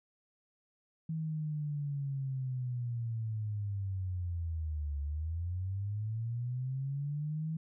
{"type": "linear two-way sweep", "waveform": "sine", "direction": "down then up", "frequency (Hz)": [161.5, 70.7, 161.5], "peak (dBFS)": -33, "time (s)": [1.09, 7.57], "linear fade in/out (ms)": 5, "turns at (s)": 5, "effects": []}